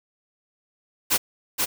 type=noise with echo; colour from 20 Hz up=white; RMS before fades=-20 dBFS; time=1.1-1.18 s; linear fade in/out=20 ms; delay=480 ms; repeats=1; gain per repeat=-3 dB; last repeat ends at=1.66 s; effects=none